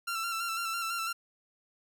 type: tone with vibrato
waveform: sawtooth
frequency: 1355 Hz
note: E6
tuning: 47 cents sharp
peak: -28 dBFS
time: 0.07-1.13 s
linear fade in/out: 10 ms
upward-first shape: square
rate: 6 Hz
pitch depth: 31 cents each way
effects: none

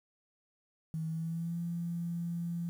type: tone with pitch glide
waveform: sine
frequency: 160.2 to 170.71 Hz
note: E3 to F3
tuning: -49 to -39 cents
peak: -33 dBFS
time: 0.94-2.69 s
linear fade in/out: 0 ms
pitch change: +110 cents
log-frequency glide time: 1.07-1.58 s
effects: 10-bit

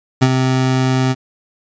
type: tone with ADSR envelope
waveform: 25% pulse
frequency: 130 Hz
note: C3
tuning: 11 cents flat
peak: -3 dBFS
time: 0.21-1.15 s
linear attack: 16 ms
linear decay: 51 ms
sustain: -6 dB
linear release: 39 ms
effects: resampled to 16000 Hz

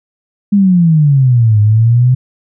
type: exponential two-way sweep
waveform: sine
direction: down then up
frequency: 207.3 to 103.83 to 129.1 Hz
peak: -5 dBFS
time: 0.52-2.15 s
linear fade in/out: 10 ms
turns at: 1.6 s
effects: none

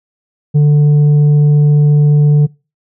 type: tone with tanh clipping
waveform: sine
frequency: 147.6 Hz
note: D3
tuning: 9 cents sharp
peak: -6 dBFS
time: 0.54-2.47 s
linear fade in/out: 20 ms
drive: 4 dB
effects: noise-tail reverb RT60 0.3 s tail -24 dB re dry

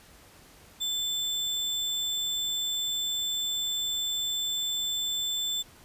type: tone with sample-and-hold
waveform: sine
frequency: 3520 Hz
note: A7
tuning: in tune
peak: -27 dBFS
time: 0.8-5.63 s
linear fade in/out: 20 ms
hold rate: 11025 Hz
effects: pink hiss -54 dBFS RMS until 5.84 s + resampled to 32000 Hz

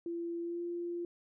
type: tone with pitch glide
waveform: sine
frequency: 340 to 345.9 Hz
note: F4 to F4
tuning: -46 to -17 cents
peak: -35 dBFS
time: 0.06-1.05 s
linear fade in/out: 2 ms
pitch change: +29 cents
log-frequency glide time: 0.41-0.62 s
effects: none

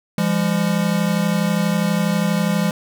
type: tone pair together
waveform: square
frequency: 170.6 / 202.9 Hz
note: F3 / G#3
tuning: -40 / -40 cents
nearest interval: minor third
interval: 300 cents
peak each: -20 dBFS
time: 0.18-2.71 s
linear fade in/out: 2 ms
effects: none

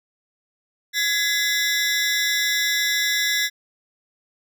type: ring-modulated tone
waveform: 20% pulse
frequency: 1853 Hz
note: A#6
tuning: 11 cents flat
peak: -11 dBFS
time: 0.93-3.5 s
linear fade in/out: 50 ms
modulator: 174 Hz
effects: none

